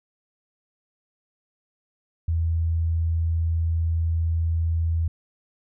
sine tone, 82.41 Hz, E2, in tune, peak -20 dBFS, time 2.28-5.08 s, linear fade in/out 5 ms, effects none

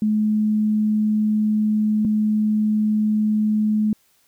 sine tone pair in turn, 213.6 / 213.6 Hz, G#3 / G#3, +49 / +49 cents, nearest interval unison, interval 0 cents, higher neither, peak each -16 dBFS, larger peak neither, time 0.02-2.05 / 2.05-3.93 s, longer first, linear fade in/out 2 ms, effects white hiss -61 dBFS RMS until 4.27 s

